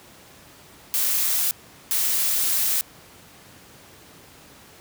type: noise bursts at uneven times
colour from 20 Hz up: blue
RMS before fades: -22 dBFS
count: 2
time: 0.94-1.51 / 1.91-2.81 s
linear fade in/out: 0 ms
effects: pink hiss -48 dBFS RMS until 4.8 s + high-pass 80 Hz 12 dB/octave